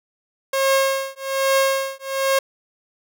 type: tone with tremolo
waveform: sawtooth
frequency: 540 Hz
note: C#5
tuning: 45 cents flat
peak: -10 dBFS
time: 0.53-2.39 s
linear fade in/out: 5 ms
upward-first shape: triangle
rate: 1.2 Hz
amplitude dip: 100%
effects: none